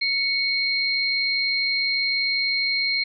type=tone pair together; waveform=sine; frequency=2217 / 4189 Hz; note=C#7 / C8; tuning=0 / +1 cents; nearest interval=major seventh; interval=1101 cents; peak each=-23 dBFS; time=0.01-3.04 s; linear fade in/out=10 ms; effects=none

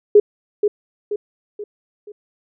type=tone with echo; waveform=sine; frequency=415.3 Hz; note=G#4; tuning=in tune; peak=-5 dBFS; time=0.15-0.2 s; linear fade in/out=5 ms; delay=480 ms; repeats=4; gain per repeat=-7 dB; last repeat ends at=2.12 s; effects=none

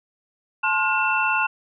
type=tone cluster; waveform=sine; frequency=868 / 1056 / 1429 / 2684 Hz; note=A5 / C6 / F6 / E7; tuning=-24 / +16 / +39 / +31 cents; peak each=-25 / -26 / -23 / -23 dBFS; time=0.63-1.47 s; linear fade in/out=10 ms; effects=none

